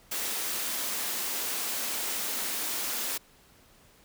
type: high-pass noise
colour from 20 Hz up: white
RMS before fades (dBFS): -32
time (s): 0.11-3.18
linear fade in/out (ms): 10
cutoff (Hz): 190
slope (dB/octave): 96
effects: pink hiss -59 dBFS RMS until 4.04 s